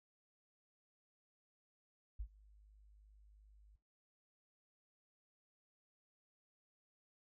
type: tone with ADSR envelope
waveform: sine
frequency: 51.4 Hz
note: G#1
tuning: 17 cents flat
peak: -38 dBFS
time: 2.19-3.76 s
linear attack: 13 ms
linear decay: 70 ms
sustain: -23 dB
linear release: 7 ms
effects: noise-tail reverb RT60 0.4 s tail -22 dB re dry